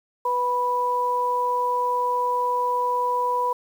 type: tone pair together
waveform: sine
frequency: 493.9 / 984.1 Hz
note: B4 / B5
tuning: 0 / -6 cents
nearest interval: octave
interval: 1194 cents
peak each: -27 / -21 dBFS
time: 0.25-3.53 s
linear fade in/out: 5 ms
effects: 8-bit